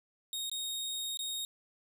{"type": "tone with dropouts", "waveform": "sawtooth", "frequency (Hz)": 3729, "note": "A#7", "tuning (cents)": 0, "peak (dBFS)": -32, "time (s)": [0.33, 1.45], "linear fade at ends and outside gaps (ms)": 1, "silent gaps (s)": [[0.497, 0.515], [1.172, 1.191]], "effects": []}